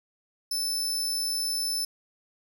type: tone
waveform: sawtooth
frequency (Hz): 5274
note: E8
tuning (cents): 0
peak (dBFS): -24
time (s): 0.51-1.85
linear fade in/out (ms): 5
effects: none